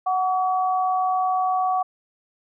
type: tone pair together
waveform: sine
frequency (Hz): 742 / 1135.5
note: F#5 / C#6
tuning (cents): +5 / +41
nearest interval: perfect fifth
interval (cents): 736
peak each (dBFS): -20 / -25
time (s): 0.06-1.83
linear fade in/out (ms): 10
effects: none